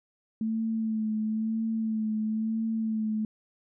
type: tone with vibrato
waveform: sine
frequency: 220 Hz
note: A3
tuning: in tune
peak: -26 dBFS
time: 0.41-3.25 s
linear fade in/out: 2 ms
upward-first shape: sine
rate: 1 Hz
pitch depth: 31 cents each way
effects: none